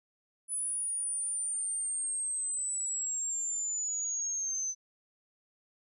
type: linear sweep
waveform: sine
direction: down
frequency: 9970 to 6100 Hz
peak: -31 dBFS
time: 0.48-4.75 s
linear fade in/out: 50 ms
effects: none